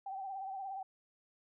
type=tone with vibrato; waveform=sine; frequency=775 Hz; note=G5; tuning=20 cents flat; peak=-39 dBFS; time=0.06-0.83 s; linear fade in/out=5 ms; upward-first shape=sine; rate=17 Hz; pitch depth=50 cents each way; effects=none